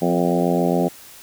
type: harmonic tone with a mistuned harmonic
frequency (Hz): 87.31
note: F2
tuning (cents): 0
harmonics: 2 / 3 / 4 / 5 / 6 / 7 / 8 / 9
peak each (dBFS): -21 / -23 / -24 / -25 / -26 / -26 / -27 / -28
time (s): 0.01-0.89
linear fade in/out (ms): 20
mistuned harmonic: 3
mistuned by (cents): -29
effects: white hiss -43 dBFS RMS until 1.22 s